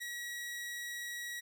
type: tone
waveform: sawtooth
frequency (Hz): 1917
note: A#6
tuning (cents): +48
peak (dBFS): -36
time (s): 0-1.41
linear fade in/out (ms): 20
effects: none